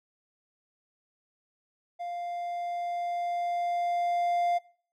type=tone with level ramp; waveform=triangle; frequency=698.5 Hz; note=F5; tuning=in tune; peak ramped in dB=-31 to -21 dBFS; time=1.99-4.59 s; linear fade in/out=20 ms; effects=noise-tail reverb RT60 0.5 s tail -22 dB re dry